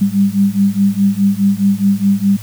sine beating tone pair, 196 / 200.8 Hz, G3 / G3, 0 / +42 cents, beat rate 4.8 Hz, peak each -13 dBFS, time 0.01-2.37 s, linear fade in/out 10 ms, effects added 107 Hz sine -28 dBFS peak until 2.42 s + white hiss -38 dBFS RMS until 2.42 s

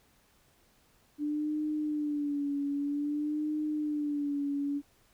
sine tone with vibrato, 293.7 Hz, D4, in tune, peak -29 dBFS, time 1.18-4.82 s, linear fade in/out 50 ms, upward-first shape sine, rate 0.52 Hz, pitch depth 62 cents each way, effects pink hiss -66 dBFS RMS until 5.13 s

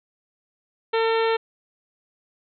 harmonic tone, 451.5 Hz, A4, 45 cents sharp, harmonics 1 / 2 / 3 / 4 / 5 / 6 / 7 / 8 / 9, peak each -20 / -26 / -30 / -32 / -34 / -36 / -37 / -38 / -39 dBFS, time 0.93-1.37 s, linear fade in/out 10 ms, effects none

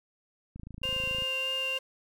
click train, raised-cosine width 5 ms, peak -30 dBFS, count 19, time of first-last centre 0.56-1.222 s, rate 27.2 Hz
sine tone with vibrato, 2794 Hz, F7, in tune, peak -29 dBFS, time 0.83-1.78 s, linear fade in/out 5 ms, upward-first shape sine, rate 3.2 Hz, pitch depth 11 cents each way
sawtooth tone with pitch glide, 523.3 to 526.9 Hz, C5 to C5, 0 to +12 cents, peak -34 dBFS, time 0.83-1.79 s, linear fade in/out 5 ms, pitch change +12 cents, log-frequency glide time 1.18-1.53 s
effects none

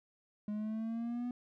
triangle exponential sweep, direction up, 207.7 to 246.9 Hz, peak -33 dBFS, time 0.48-1.31 s, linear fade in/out 2 ms, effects none

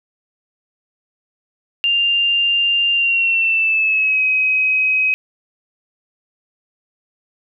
sine tone with pitch glide, 2794 to 2533 Hz, F7 to D#7, 0 to +30 cents, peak -13 dBFS, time 1.84-5.14 s, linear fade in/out 0 ms, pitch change -170 cents, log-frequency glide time 2.93-4.23 s, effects none

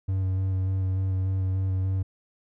triangle tone with vibrato, 94.6 Hz, F#2, 39 cents sharp, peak -21 dBFS, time 0.08-2.03 s, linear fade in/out 10 ms, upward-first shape square, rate 3.4 Hz, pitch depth 13 cents each way, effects none

